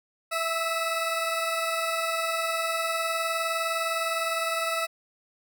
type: tone pair together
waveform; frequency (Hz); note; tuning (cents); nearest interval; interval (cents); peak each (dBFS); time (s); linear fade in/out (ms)
20% pulse; 659.3 / 1298.9; E5 / E6; 0 / -26; octave; 1174; -23 / -25; 0.31-4.87; 20
effects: none